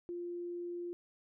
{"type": "tone", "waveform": "sine", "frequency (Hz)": 348.9, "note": "F4", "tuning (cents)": -2, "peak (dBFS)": -38, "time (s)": [0.09, 0.93], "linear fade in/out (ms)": 0, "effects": []}